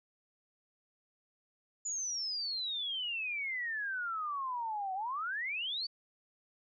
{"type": "exponential two-way sweep", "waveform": "sine", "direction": "down then up", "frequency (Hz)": [7010, 740, 4649], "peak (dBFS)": -34, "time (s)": [1.85, 5.87], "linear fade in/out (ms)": 10, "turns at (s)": 4.94, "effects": []}